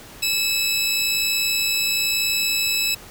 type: tone pair together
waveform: 20% pulse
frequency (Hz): 2609 / 3944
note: E7 / B7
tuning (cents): -18 / -3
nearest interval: perfect fifth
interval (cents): 715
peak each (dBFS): -17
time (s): 0.22-2.95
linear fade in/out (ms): 10
effects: pink hiss -42 dBFS RMS until 3.1 s